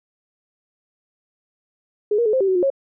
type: tone with pitch steps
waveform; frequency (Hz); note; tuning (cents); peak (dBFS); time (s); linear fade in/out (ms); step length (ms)
sine; 417.7 / 472.2 / 427.9 / 522 / 388.5 / 375.4 / 357.1 / 546; G#4 / A#4 / A4 / C5 / G4 / F#4 / F4 / C#5; +10 / +22 / -48 / -4 / -16 / +25 / +39 / -26; -15; 2.11-2.702; 5; 74
effects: none